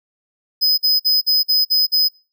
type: tone bursts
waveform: square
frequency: 5030 Hz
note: D#8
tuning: 18 cents sharp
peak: -13 dBFS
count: 7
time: 0.61-2.088 s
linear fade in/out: 20 ms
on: 170 ms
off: 48 ms
effects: noise-tail reverb RT60 0.3 s tail -20 dB re dry